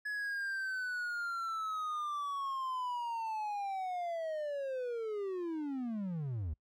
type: linear sweep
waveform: triangle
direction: down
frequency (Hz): 1700 to 69.3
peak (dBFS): -33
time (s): 0.05-6.54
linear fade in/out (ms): 10
effects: noise-tail reverb RT60 0.1 s tail -26 dB re dry